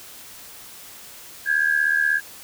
sine tone pair together, 1601.6 / 1678 Hz, G6 / G#6, +37 / +17 cents, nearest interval minor second, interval 80 cents, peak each -20 dBFS, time 1.45-2.21 s, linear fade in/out 50 ms, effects white hiss -42 dBFS RMS until 2.43 s

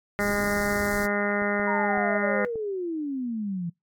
pink band-stop noise, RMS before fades -36 dBFS, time 0.19-1.07 s, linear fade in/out 20 ms, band 410 to 4300 Hz, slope 48 dB/octave
harmonic tone, 204.3 Hz, G#3, 28 cents flat, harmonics 1 / 2 / 3 / 4 / 5 / 6 / 7 / 8 / 9 / 10, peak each -29 / -31 / -30 / -35 / -40 / -36 / -31 / -40 / -31 / -34 dBFS, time 0.19-2.45 s, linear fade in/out 0 ms
clicks, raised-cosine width 2 ms, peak -27 dBFS, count 4, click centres 1.421 / 1.597 / 1.976 / 2.557 s
sine exponential sweep, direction down, 977 to 165.8 Hz, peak -27 dBFS, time 1.67-3.7 s, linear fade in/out 10 ms
effects noise-tail reverb RT60 0.2 s tail -26 dB re dry + AAC 64 kbps

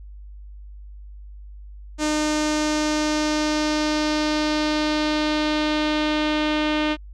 sawtooth tone with low-pass filter sweep, 304.2 Hz, D#4, 39 cents flat, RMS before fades -22 dBFS, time 1.98-6.97 s, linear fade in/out 50 ms, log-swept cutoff 7100 to 3200 Hz, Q 2.1, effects added 50 Hz sine -37 dBFS peak until 7.13 s

